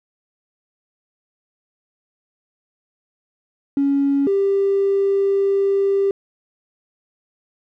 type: tone pair in turn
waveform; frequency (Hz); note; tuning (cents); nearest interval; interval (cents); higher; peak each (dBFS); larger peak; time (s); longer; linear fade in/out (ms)
triangle; 279.1 / 394.7; C#4 / G4; +12 / +12; tritone; 600; second; -11; neither; 3.77-4.27 / 4.27-6.11; second; 2
effects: tanh soft clip ceiling -12 dBFS